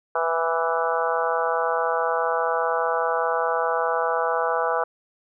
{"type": "harmonic tone with a mistuned harmonic", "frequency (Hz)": 164.81, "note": "E3", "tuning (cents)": 0, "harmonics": [3, 4, 5, 6, 7, 8, 9], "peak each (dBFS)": [-26, -27, -28, -29, -29, -30, -31], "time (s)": [0.15, 4.84], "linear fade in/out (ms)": 5, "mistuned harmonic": 7, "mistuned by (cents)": 22, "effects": []}